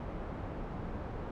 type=low-pass noise; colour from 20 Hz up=pink; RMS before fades=-40 dBFS; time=0-1.31 s; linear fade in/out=2 ms; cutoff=1000 Hz; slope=12 dB/octave; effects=none